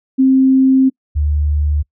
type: tone pair in turn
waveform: sine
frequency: 264 / 74.08 Hz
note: C4 / D2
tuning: +16 / +16 cents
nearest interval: octave + minor seventh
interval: 2200 cents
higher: first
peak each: -7 / -12 dBFS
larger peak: first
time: 0.18-0.9 / 1.15-1.83 s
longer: first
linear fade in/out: 20 ms
effects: noise-tail reverb RT60 0.1 s tail -26 dB re dry